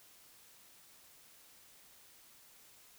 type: silence
effects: white hiss -61 dBFS RMS until 2.98 s